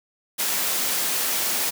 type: high-pass noise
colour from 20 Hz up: white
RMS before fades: -24 dBFS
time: 0.38-1.71 s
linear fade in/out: 20 ms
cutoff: 180 Hz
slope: 12 dB/octave
effects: none